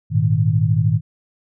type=chord; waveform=sine; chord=Ab suspended second; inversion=none; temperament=just; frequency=103.83 / 116.8 / 155.74 Hz; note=Ab2 / Bb2 / Eb3; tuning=0 / +4 / +2 cents; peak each=-18 dBFS; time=0.1-1.01 s; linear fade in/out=50 ms; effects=none